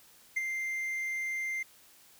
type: tone with ADSR envelope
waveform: triangle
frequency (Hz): 2093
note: C7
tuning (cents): 0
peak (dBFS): -24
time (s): 0.36-1.63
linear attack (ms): 12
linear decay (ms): 24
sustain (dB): -6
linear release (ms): 7
effects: white hiss -59 dBFS RMS until 2.19 s